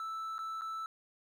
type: tone with dropouts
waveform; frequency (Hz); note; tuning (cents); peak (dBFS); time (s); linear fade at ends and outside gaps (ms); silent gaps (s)
triangle; 1318.5; E6; 0; -35; 0-0.86; 1; 0.382-0.39 / 0.611-0.618
effects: 12-bit